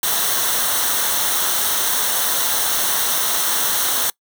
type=noise with comb filter; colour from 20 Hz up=white; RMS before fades=-19 dBFS; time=0.03-4.1 s; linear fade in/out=2 ms; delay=0.41 ms; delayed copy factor=-0.65; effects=noise-tail reverb RT60 0.1 s tail -24 dB re dry